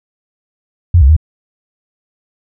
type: tone with pitch steps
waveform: sine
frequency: 86.8 / 66.6 / 78.5 Hz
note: F2 / C2 / D#2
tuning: -10 / +31 / +16 cents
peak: -3 dBFS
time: 0.94-1.165 s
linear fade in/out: 5 ms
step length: 75 ms
effects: none

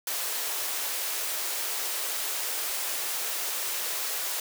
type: high-pass noise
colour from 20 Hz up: white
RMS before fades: -31 dBFS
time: 0.07-4.4 s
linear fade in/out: 2 ms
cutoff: 380 Hz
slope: 24 dB/octave
effects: none

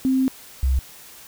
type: tone pair in turn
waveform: sine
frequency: 262.3 / 65.58 Hz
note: C4 / C2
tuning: +4 / +5 cents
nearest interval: 2 octaves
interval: 2399 cents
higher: first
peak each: -16 dBFS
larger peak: neither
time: 0.05-0.28 / 0.63-0.79 s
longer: first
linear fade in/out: 0 ms
effects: white hiss -44 dBFS RMS until 1.27 s

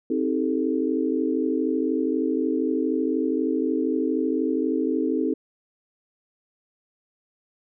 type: chord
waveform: sine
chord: A half-diminished seventh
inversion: first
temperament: just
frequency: 264 / 316.8 / 396 / 440 Hz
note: C4 / Eb4 / G4 / A4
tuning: +16 / +31 / +18 / 0 cents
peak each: -25 / -25 / -30 / -28 dBFS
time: 0.1-5.34 s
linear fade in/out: 5 ms
effects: none

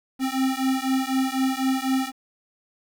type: beating tone pair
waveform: square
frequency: 261.6 / 265.6 Hz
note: C4 / C4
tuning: 0 / +26 cents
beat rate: 4 Hz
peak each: -25 dBFS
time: 0.19-2.12 s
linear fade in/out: 50 ms
effects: 8-bit

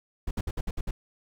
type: noise bursts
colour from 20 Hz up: brown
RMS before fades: -29 dBFS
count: 7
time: 0.27-0.91 s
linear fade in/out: 5 ms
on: 40 ms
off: 60 ms
effects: none

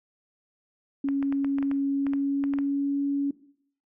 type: tone with pitch glide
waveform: sine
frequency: 277.2 to 281.1 Hz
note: C#4 to C#4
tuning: 0 to +24 cents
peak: -23 dBFS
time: 1.04-3.31 s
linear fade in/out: 5 ms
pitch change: +24 cents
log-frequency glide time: 1.88-3.02 s
type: clicks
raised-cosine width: 0.5 ms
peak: -23 dBFS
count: 12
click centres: 1.087 / 1.227 / 1.325 / 1.446 / 1.585 / 1.627 / 1.714 / 2.067 / 2.135 / 2.439 / 2.537 / 2.587 s
effects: noise-tail reverb RT60 0.6 s tail -17 dB re dry

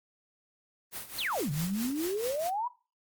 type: noise with tremolo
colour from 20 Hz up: white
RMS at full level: -37 dBFS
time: 0.91-2.51 s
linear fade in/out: 50 ms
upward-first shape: triangle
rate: 4.6 Hz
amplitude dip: 85%
type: exponential two-way sweep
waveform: sine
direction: down then up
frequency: 4699 to 138.59 to 1002 Hz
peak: -29 dBFS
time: 1.18-2.68 s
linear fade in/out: 10 ms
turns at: 1.51 s
effects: noise-tail reverb RT60 0.3 s tail -17 dB re dry + Opus 32 kbps

